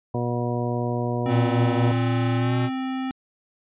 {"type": "harmonic tone", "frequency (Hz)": 120.8, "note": "B2", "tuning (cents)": -38, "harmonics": [1, 2, 3, 4, 5, 6, 8], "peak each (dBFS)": [-26, -29, -31, -32, -33, -34, -35], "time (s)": [0.14, 1.92], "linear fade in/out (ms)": 5}
{"type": "tone", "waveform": "square", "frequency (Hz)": 261.6, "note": "C4", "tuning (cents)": 0, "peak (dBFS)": -26, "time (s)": [1.26, 3.11], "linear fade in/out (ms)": 0}
{"type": "tone with pitch glide", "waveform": "square", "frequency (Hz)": [116.54, 121.42], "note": ["A#2", "B2"], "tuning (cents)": [0, -29], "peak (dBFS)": -22, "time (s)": [1.27, 2.7], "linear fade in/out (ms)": 50, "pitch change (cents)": 71, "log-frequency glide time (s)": [2.37, 2.55]}
{"type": "noise with exponential decay", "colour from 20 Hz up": "violet", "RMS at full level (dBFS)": -36, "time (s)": [1.8, 2.15], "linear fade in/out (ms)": 2, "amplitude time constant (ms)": 76}
{"effects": ["resampled to 8000 Hz"]}